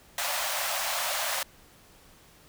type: high-pass noise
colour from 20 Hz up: pink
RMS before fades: -30 dBFS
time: 0.18-1.43 s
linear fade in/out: 2 ms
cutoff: 560 Hz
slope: 96 dB/octave
effects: pink hiss -56 dBFS RMS until 2.48 s